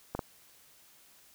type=clicks; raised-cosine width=1 ms; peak=-19 dBFS; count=2; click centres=0.15 / 0.192 s; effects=white hiss -60 dBFS RMS until 1.34 s